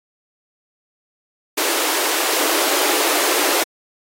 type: high-pass noise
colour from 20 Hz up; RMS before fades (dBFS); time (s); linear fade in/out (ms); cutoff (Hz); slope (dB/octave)
pink; -19; 1.57-3.64; 10; 290; 96
effects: AAC 48 kbps